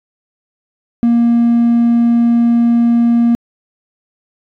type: tone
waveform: triangle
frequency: 235.1 Hz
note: A#3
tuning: 15 cents sharp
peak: -5 dBFS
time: 1.03-3.35 s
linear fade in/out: 0 ms
effects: tanh soft clip ceiling -2 dBFS